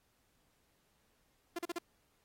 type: tone bursts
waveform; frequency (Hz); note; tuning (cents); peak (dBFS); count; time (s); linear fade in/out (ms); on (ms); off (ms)
sawtooth; 344.5; F4; -24; -32; 4; 1.56-1.786; 5; 28; 38
effects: pink hiss -75 dBFS RMS until 2.24 s + AAC 48 kbps